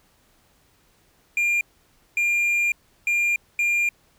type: tone bursts at uneven times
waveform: triangle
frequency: 2400 Hz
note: D7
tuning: 37 cents sharp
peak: -17 dBFS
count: 4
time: 1.37-1.61 / 2.17-2.72 / 3.07-3.36 / 3.59-3.89 s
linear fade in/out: 2 ms
effects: pink hiss -61 dBFS RMS until 4.18 s